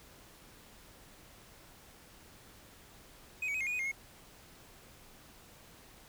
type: tone with pitch steps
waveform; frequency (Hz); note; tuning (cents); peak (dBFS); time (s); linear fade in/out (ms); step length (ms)
triangle; 2512 / 2264 / 2526 / 2139 / 2450 / 2493 / 2130 / 2170; D#7 / C#7 / D#7 / C7 / D#7 / D#7 / C7 / C#7; +16 / +36 / +26 / +38 / -27 / +3 / +30 / -37; -31; 3.42-3.916; 5; 62
effects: pink hiss -57 dBFS RMS until 6.08 s